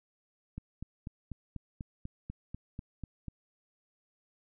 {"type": "click train", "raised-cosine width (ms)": 5, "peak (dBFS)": -27, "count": 12, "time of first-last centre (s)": [0.58, 3.283], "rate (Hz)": 4.07, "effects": []}